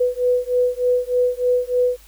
sine beating tone pair, 493.9 / 497.2 Hz, B4 / B4, 0 / +12 cents, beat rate 3.3 Hz, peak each -19 dBFS, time 0-1.97 s, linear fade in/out 10 ms, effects added 50 Hz sine -47 dBFS peak until 2.07 s + white hiss -50 dBFS RMS until 2.07 s

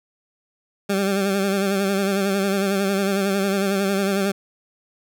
20% pulse tone with vibrato, 196.4 Hz, G3, 4 cents sharp, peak -14 dBFS, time 0.89-4.32 s, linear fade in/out 10 ms, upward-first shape sine, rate 11 Hz, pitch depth 47 cents each way, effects none

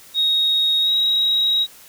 sine tone with pitch glide, 3758 to 3817 Hz, A#7 to A#7, +13 to +40 cents, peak -14 dBFS, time 0.14-1.67 s, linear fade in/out 50 ms, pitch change +27 cents, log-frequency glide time 0.81-0.92 s, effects tanh soft clip ceiling -10 dBFS + white hiss -45 dBFS RMS until 1.88 s

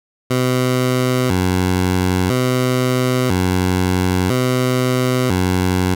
15% pulse tone with vibrato, 108 Hz, A2, 32 cents flat, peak -8 dBFS, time 0.3-5.95 s, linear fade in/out 10 ms, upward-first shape square, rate 0.5 Hz, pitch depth 280 cents each way, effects none

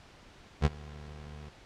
25% pulse tone with ADSR envelope, 74.6 Hz, D2, 28 cents sharp, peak -16 dBFS, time 0.61-1.49 s, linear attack 43 ms, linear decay 32 ms, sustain -24 dB, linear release 6 ms, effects pink hiss -55 dBFS RMS until 1.65 s + low-pass 5000 Hz 12 dB/octave

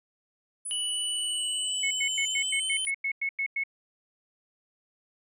sine exponential two-way sweep, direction down then up, 9956 to 7140 to 9956 Hz, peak -32 dBFS, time 0.65-2.91 s, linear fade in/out 10 ms, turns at 2.27 s
triangle tone with pitch glide, 2960 to 3068 Hz, F#7 to G7, 0 to -38 cents, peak -28 dBFS, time 0.71-2.85 s, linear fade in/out 0 ms, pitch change +62 cents, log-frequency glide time 1.45-2.64 s
sine tone bursts, 2194 Hz, C#7, 18 cents flat, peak -26 dBFS, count 11, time 1.83-3.637 s, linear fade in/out 5 ms, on 77 ms, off 96 ms
effects none

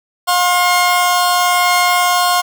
sawtooth tone pair together, 713 / 1069 Hz, F5 / C6, +36 / +37 cents, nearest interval perfect fifth, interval 701 cents, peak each -10 dBFS, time 0.27-2.42 s, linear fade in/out 20 ms, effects none

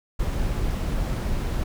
brown noise, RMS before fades -25 dBFS, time 0.19-1.64 s, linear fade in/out 10 ms, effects none

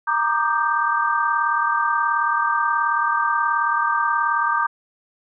sine chord, Eb major seventh, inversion second, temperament equal with one note detuned, 932.3 / 1174.7 / 1213.3 / 1568 Hz, Bb5 / D6 / Eb6 / G6, 0 / 0 / -44 / 0 cents, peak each -23 dBFS, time 0.07-4.67 s, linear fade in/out 10 ms, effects none

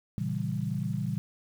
sine chord, A# diminished seventh, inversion none, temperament equal, 116.54 / 138.59 / 164.81 / 196 Hz, A#2 / C#3 / E3 / G3, 0 / 0 / 0 / 0 cents, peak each -34 dBFS, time 0.18-1.18 s, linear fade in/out 0 ms, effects 9-bit

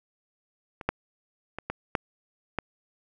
clicks, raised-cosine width 0.5 ms, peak -23 / -9 / -19 / -15 / -9 / -12 dBFS, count 6, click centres 0.812 / 0.89 / 1.586 / 1.7 / 1.952 / 2.587 s, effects none

